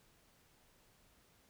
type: silence
effects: pink hiss -69 dBFS RMS until 1.49 s